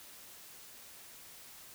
silence, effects white hiss -53 dBFS RMS until 1.74 s

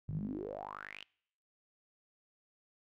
sawtooth tone with band-pass filter sweep, 50.2 Hz, G1, 42 cents sharp, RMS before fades -42 dBFS, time 0.08-1.04 s, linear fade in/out 5 ms, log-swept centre 120 to 3200 Hz, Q 8.9, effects noise-tail reverb RT60 0.7 s tail -26 dB re dry

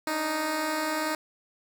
10% pulse tone pair together, 290 / 311 Hz, D4 / D#4, -22 / -1 cents, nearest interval minor second, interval 121 cents, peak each -30 / -19 dBFS, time 0.07-1.15 s, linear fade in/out 2 ms, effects none

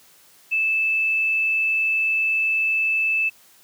sine tone, 2628 Hz, E7, 6 cents flat, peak -18 dBFS, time 0.51-3.3 s, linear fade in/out 20 ms, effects white hiss -53 dBFS RMS until 3.63 s + high-pass 100 Hz 12 dB/octave

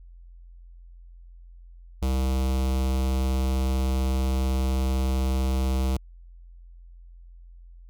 square tone with notch filter, 65.41 Hz, C2, in tune, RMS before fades -24 dBFS, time 2.02-5.97 s, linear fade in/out 5 ms, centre 1700 Hz, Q 1.5, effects added 43 Hz sine -44 dBFS peak until 7.89 s

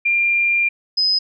sine tone pair in turn, 2391 / 5043 Hz, D7 / D#8, +30 / +22 cents, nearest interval octave + minor second, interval 1292 cents, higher second, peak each -14 dBFS, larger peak neither, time 0.05-0.69 / 0.97-1.19 s, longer first, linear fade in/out 10 ms, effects none

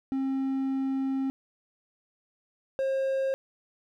triangle tone pair in turn, 267.9 / 535.8 Hz, C4 / C5, +41 / +41 cents, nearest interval octave, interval 1200 cents, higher second, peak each -24 / -23 dBFS, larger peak second, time 0.12-1.3 / 2.79-3.34 s, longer first, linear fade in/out 0 ms, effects none

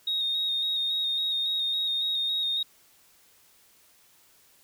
sine tone with vibrato, 3729 Hz, A#7, in tune, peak -24 dBFS, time 0.07-2.63 s, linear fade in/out 5 ms, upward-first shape square, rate 3.6 Hz, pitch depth 21 cents each way, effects tanh soft clip ceiling -20 dBFS + white hiss -60 dBFS RMS until 4.63 s

